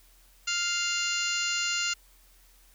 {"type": "harmonic tone", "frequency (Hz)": 698.5, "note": "F5", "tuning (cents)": 0, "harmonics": [2, 3, 4, 5, 6, 7, 8, 9, 10], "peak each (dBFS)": [-33, -37, -31, -43, -35, -38, -42, -40, -34], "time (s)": [0.47, 1.94], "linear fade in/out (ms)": 10, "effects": ["added 42 Hz sine -58 dBFS peak until 2.74 s", "white hiss -61 dBFS RMS until 2.74 s"]}